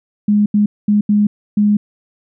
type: tone bursts at uneven times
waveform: sine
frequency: 207.7 Hz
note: G#3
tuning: in tune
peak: -9 dBFS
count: 5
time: 0.28-0.46 / 0.54-0.66 / 0.88-1.01 / 1.09-1.27 / 1.57-1.77 s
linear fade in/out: 5 ms
effects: none